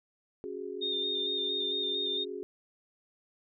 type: chord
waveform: sine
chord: C# suspended fourth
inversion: none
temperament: equal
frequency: 277.2 / 370 / 415.3 Hz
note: C#4 / F#4 / G#4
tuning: 0 / 0 / 0 cents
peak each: -45 / -39 / -39 dBFS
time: 0.44-2.43 s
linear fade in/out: 0 ms
type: tone with vibrato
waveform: sine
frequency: 3651 Hz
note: A#7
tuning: 37 cents flat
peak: -30 dBFS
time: 0.81-2.25 s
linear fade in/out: 20 ms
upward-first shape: square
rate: 4.4 Hz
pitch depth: 20 cents each way
effects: none